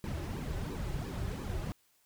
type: noise with flanger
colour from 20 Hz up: brown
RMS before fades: -37 dBFS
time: 0.04-1.72 s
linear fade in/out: 0 ms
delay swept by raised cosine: 1.4 to 4.4 ms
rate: 2.9 Hz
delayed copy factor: -0.85
effects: white hiss -70 dBFS RMS until 2.05 s